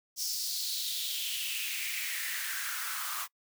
white noise with high-pass filter sweep, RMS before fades -35 dBFS, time 0.16-3.28 s, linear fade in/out 50 ms, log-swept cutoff 5500 to 1100 Hz, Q 4.2, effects noise-tail reverb RT60 0.1 s tail -25 dB re dry

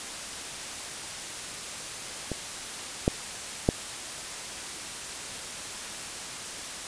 clicks, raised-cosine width 2 ms, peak -17 / -7 / -6 dBFS, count 3, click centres 2.317 / 3.079 / 3.689 s, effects white hiss -37 dBFS RMS until 6.87 s + resampled to 22050 Hz

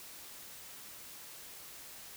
silence, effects white hiss -50 dBFS RMS until 2.16 s

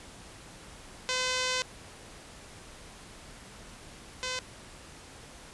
5% pulse tone pair in turn, 510 / 510 Hz, C5 / C5, -44 / -44 cents, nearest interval unison, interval 0 cents, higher neither, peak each -16 / -20 dBFS, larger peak first, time 1.09-1.62 / 4.23-4.39 s, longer first, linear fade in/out 0 ms, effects pink hiss -49 dBFS RMS until 5.53 s + resampled to 24000 Hz

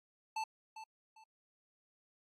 square tone with echo, 880 Hz, A5, in tune, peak -36 dBFS, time 0.36-0.44 s, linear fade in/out 5 ms, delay 400 ms, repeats 2, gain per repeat -11 dB, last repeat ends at 1.24 s, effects low-pass 7000 Hz 12 dB/octave + AAC 64 kbps

